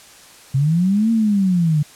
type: linear two-way sweep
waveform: sine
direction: up then down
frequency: 129.5 to 230.6 to 145.1 Hz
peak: -13 dBFS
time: 0.54-1.83 s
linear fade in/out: 10 ms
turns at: 1.11 s
effects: white hiss -44 dBFS RMS until 1.95 s + low-pass 10000 Hz 12 dB/octave